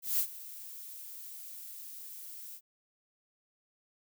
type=noise with ADSR envelope; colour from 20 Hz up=violet; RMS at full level=-28 dBFS; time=0.02-2.61 s; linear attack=170 ms; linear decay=76 ms; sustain=-18 dB; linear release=63 ms; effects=none